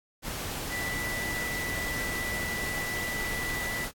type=tone in noise; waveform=sine; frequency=1975 Hz; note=B6; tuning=in tune; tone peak=-32 dBFS; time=0.69-3.88 s; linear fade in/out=50 ms; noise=pink; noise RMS=-35 dBFS; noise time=0.22-3.92 s; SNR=0 dB; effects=AAC 64 kbps